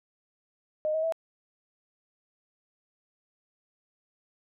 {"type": "tone with pitch steps", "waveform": "sine", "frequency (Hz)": [616, 634.4, 653.4], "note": ["D#5", "D#5", "E5"], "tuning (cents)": [-17, 33, -15], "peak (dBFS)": -25, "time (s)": [0.85, 1.123], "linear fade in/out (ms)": 0, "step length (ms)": 91, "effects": []}